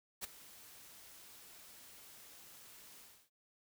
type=noise with ADSR envelope; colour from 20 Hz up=white; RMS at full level=-39 dBFS; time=0.21-3.3 s; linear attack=31 ms; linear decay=13 ms; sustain=-18 dB; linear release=300 ms; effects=none